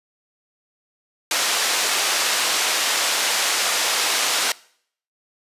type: band-pass noise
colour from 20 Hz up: white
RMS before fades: -21 dBFS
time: 1.31-4.52 s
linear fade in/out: 2 ms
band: 490 to 6400 Hz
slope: 12 dB/octave
effects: noise-tail reverb RT60 0.6 s tail -22 dB re dry + resampled to 32000 Hz